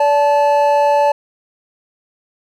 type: tone pair together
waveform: triangle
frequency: 576.3 / 872 Hz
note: D5 / A5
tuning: -33 / -16 cents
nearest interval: perfect fifth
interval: 717 cents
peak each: -11 dBFS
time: 0-1.12 s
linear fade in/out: 5 ms
effects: none